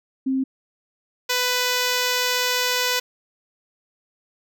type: tone pair in turn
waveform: sine / 5% pulse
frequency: 264.8 / 497.3 Hz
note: C4 / B4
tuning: +21 / +12 cents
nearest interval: major seventh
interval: 1091 cents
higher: second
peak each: -19 / -8 dBFS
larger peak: second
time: 0.26-0.44 / 1.29-3 s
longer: second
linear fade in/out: 10 ms
effects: none